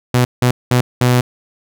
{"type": "tone bursts at uneven times", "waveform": "sawtooth", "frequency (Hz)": 124, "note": "B2", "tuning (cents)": 7, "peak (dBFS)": -6, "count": 4, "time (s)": [[0.14, 0.25], [0.42, 0.51], [0.71, 0.81], [1.01, 1.21]], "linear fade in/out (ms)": 5, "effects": []}